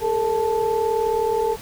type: tone cluster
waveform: sine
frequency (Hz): 417.1 / 456.4 / 877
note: G#4 / A#4 / A5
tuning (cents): +7 / -37 / -6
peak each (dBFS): -24 / -21 / -24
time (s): 0-1.57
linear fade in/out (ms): 50
effects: pink hiss -39 dBFS RMS until 1.61 s